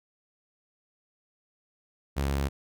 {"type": "tone", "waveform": "sawtooth", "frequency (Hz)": 69.4, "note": "C#2", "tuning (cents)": 3, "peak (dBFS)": -22, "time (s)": [2.16, 2.49], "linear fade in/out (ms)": 20, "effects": []}